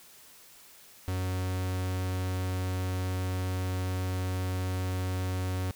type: tone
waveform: 45% pulse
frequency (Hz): 92.5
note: F#2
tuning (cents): 0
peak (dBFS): -29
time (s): 1.08-5.71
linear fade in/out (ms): 0
effects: white hiss -54 dBFS RMS until 5.75 s

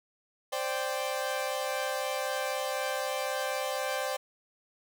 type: chord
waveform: sawtooth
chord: C suspended second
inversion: none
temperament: equal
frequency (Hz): 523.3 / 587.3 / 784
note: C5 / D5 / G5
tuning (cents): 0 / 0 / 0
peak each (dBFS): -30 / -31 / -32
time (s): 0.52-4.17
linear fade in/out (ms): 10
effects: none

